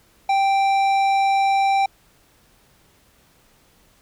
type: tone with low-pass filter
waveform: square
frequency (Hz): 784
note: G5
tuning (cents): 0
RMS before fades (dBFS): -18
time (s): 0.29-1.86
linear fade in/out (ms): 5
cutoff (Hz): 4100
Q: 0.5
effects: pink hiss -57 dBFS RMS until 4.01 s